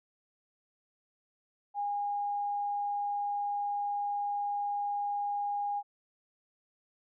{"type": "tone", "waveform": "sine", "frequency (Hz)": 816, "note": "G#5", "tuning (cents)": -31, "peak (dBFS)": -30, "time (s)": [1.74, 5.83], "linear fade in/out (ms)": 50, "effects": []}